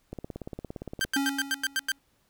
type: click train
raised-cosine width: 2 ms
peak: -23 dBFS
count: 17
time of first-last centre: 0.13-1.05 s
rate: 17.4 Hz
type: tone bursts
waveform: sawtooth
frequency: 1568 Hz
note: G6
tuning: in tune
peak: -21 dBFS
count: 8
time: 1.01-1.918 s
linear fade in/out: 0 ms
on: 33 ms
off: 92 ms
type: tone with exponential decay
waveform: square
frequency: 277.2 Hz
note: C#4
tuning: in tune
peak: -24 dBFS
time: 1.16-1.99 s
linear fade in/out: 5 ms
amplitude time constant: 180 ms
effects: pink hiss -69 dBFS RMS until 2.29 s